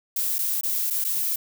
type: noise with dropouts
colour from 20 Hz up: violet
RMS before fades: -25 dBFS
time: 0.16-1.36 s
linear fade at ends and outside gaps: 5 ms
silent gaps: 0.384-0.388 / 0.611-0.633 / 0.902-0.906 / 1.042-1.047 s
effects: none